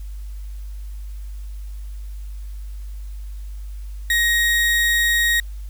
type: tone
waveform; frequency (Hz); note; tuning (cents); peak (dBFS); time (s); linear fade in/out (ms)
35% pulse; 1880; A#6; +14; -14; 4.1-5.4; 2
effects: added 50 Hz sine -29 dBFS peak until 5.69 s + white hiss -54 dBFS RMS until 5.69 s